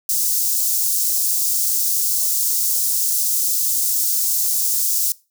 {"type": "high-pass noise", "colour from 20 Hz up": "white", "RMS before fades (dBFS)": -19, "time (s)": [0.09, 5.12], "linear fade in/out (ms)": 2, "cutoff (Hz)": 5500, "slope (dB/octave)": 24, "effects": ["noise-tail reverb RT60 0.3 s tail -22 dB re dry"]}